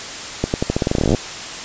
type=accelerating click train; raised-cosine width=2 ms; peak=-3 dBFS; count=20; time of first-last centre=0.44-1.148 s; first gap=99 ms; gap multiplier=0.87; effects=white hiss -29 dBFS RMS until 1.64 s + resampled to 16000 Hz